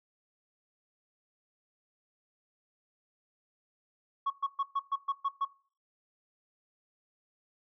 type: tone bursts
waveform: sine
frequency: 1108.7 Hz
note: C#6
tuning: in tune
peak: -25 dBFS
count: 8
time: 4.26-5.452 s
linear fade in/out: 10 ms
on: 44 ms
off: 120 ms
effects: noise-tail reverb RT60 0.4 s tail -19 dB re dry + tanh soft clip ceiling -25 dBFS